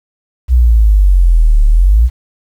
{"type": "exponential two-way sweep", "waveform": "sine", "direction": "down then up", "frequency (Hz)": [63.6, 35.75, 63.6], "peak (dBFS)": -4, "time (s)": [0.48, 2.1], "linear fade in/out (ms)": 50, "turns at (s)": 1.65, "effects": ["7-bit"]}